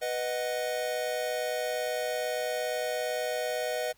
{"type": "chord", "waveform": "square", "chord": "B major", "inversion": "none", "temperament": "equal", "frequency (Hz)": [493.9, 622.3, 740], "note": ["B4", "D#5", "F#5"], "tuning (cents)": [0, 0, 0], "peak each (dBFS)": [-34, -33, -38], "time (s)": [0.01, 3.93], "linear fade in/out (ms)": 20, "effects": ["pink hiss -64 dBFS RMS until 3.97 s"]}